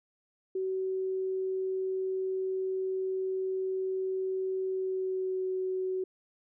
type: tone with pitch glide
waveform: sine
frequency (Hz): 377.9 to 373.8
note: F#4 to F#4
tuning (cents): +37 to +18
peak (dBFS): -29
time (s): 0.55-6.04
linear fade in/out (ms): 5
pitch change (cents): -19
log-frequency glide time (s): 4.66-5.47
effects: none